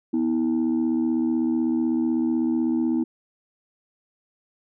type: tone pair together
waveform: sine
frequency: 246 / 322 Hz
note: B3 / E4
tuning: -7 / -41 cents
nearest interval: perfect fourth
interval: 466 cents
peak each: -21 dBFS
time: 0.13-3.04 s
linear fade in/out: 10 ms
effects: tanh soft clip ceiling -16 dBFS